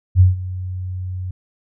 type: tone with ADSR envelope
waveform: sine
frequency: 92 Hz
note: F#2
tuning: 9 cents flat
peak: -5 dBFS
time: 0.15-1.31 s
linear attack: 53 ms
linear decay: 150 ms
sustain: -18 dB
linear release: 4 ms
effects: none